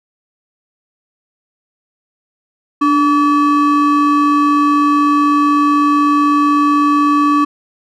triangle ring-modulated tone, 720 Hz, F#5, 47 cents flat, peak -4 dBFS, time 2.81-7.45 s, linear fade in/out 10 ms, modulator 426 Hz, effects none

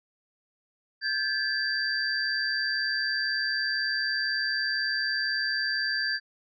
sine tone cluster, 1586 / 1726 / 4682 Hz, G6 / A6 / D8, +20 / -34 / -6 cents, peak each -30 dBFS, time 1.01-6.2 s, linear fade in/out 50 ms, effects none

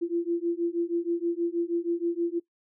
sine beating tone pair, 338.4 / 344.7 Hz, E4 / F4, +45 / -23 cents, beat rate 6.3 Hz, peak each -28 dBFS, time 0.01-2.4 s, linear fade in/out 20 ms, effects noise-tail reverb RT60 0.1 s tail -19 dB re dry

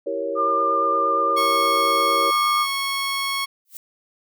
sine chord, E diminished seventh, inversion none, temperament equal with one note detuned, 329.6 / 390.9 / 466.2 / 554.4 Hz, E4 / G4 / Bb4 / Db5, 0 / -5 / 0 / 0 cents, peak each -32 / -31 / -28 / -26 dBFS, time 0.06-2.31 s, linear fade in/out 10 ms
sine tone with vibrato, 1200 Hz, D6, 37 cents sharp, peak -18 dBFS, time 0.35-2.67 s, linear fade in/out 50 ms, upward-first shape sine, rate 8.6 Hz, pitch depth 13 cents each way
15% pulse tone, 1100 Hz, C#6, 14 cents flat, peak -16 dBFS, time 1.36-3.46 s, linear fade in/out 20 ms
violet noise with exponential growth, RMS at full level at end -32 dBFS, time 3.65-3.77 s, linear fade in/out 1 ms, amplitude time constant 24 ms
effects none

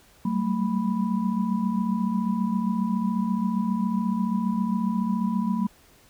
sine tone cluster, 190.3 / 198.1 / 224.9 / 987 Hz, F#3 / G3 / A3 / B5, +49 / +18 / +38 / -1 cents, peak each -26 / -33 / -25 / -34 dBFS, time 0.25-5.67 s, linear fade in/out 5 ms, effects pink hiss -56 dBFS RMS until 6.09 s

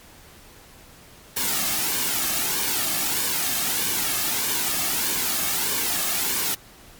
white noise with flanger, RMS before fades -24 dBFS, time 1.36-6.55 s, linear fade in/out 10 ms, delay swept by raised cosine 1.5 to 2.09 ms, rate 1.6 Hz, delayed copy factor -0.55, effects pink hiss -48 dBFS RMS until 6.99 s + MP3 96 kbps

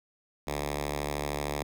5% pulse tone with notch filter, 73.1 Hz, D2, 7 cents flat, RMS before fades -33 dBFS, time 0.47-1.63 s, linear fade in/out 5 ms, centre 220 Hz, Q 1.9, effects none

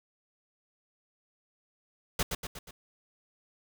pink noise with echo, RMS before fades -28 dBFS, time 2.19-2.23 s, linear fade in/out 5 ms, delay 120 ms, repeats 4, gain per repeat -5 dB, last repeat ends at 2.71 s, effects none

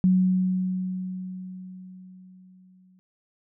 sine tone with exponential decay, 185 Hz, F#3, in tune, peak -15 dBFS, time 0.04-2.99 s, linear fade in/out 0 ms, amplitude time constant 640 ms, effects none

